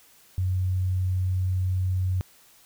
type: tone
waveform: sine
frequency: 92.5 Hz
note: F#2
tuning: in tune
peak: -22 dBFS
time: 0.38-2.21 s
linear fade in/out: 0 ms
effects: white hiss -56 dBFS RMS until 2.65 s